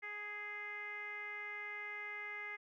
10% pulse tone with low-pass filter, 415.3 Hz, G#4, in tune, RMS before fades -45 dBFS, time 0.02-2.57 s, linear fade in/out 20 ms, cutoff 2000 Hz, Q 9.4, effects none

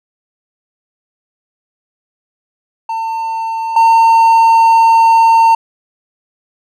triangle tone pair in turn, 901 / 908.8 Hz, A5 / A#5, +41 / -44 cents, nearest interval unison, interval 15 cents, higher second, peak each -14 / -3 dBFS, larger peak second, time 2.89-3.76 / 3.76-5.55 s, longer second, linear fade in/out 5 ms, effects none

